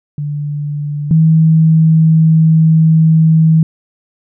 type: tone pair in turn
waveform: sine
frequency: 146.83 / 160.11 Hz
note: D3 / D#3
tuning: 0 / +50 cents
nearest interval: minor second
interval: 150 cents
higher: second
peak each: -16 / -5 dBFS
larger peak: second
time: 0.18-1.11 / 1.11-3.63 s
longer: second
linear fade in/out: 2 ms
effects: none